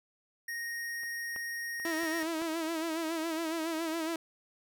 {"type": "tone", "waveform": "square", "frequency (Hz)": 1864.7, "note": "A#6", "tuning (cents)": 0, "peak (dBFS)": -36, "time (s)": [0.48, 2.23], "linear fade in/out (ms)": 5}
{"type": "clicks", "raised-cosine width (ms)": 0.5, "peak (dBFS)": [-38, -29, -35, -30, -32, -28], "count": 6, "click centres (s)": [1.034, 1.362, 1.799, 2.034, 2.231, 2.419]}
{"type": "tone with vibrato", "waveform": "sawtooth", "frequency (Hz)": 325, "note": "E4", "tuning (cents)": -24, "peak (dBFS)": -28, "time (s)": [1.85, 4.16], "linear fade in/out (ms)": 2, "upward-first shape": "sine", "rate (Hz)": 7.2, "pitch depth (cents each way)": 64}
{"effects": []}